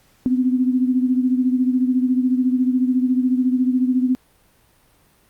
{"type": "beating tone pair", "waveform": "sine", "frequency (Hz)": [252, 266], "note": ["B3", "C4"], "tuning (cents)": [35, 29], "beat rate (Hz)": 14, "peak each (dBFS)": [-16, -22], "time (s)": [0.26, 4.15], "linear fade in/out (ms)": 0, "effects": ["pink hiss -57 dBFS RMS until 5.29 s", "Opus 48 kbps"]}